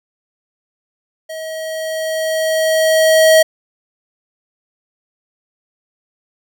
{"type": "tone with level ramp", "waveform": "square", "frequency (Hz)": 637, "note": "D#5", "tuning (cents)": 41, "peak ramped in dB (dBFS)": [-26, -6], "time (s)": [1.29, 3.43], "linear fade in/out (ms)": 10, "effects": []}